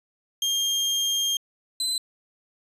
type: tone pair in turn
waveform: 30% pulse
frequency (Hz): 3209 / 4043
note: G7 / B7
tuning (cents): +40 / +40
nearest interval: major third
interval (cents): 400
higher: second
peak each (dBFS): -19 / -21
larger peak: first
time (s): 0.42-1.37 / 1.8-1.98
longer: first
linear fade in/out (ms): 2
effects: resampled to 32000 Hz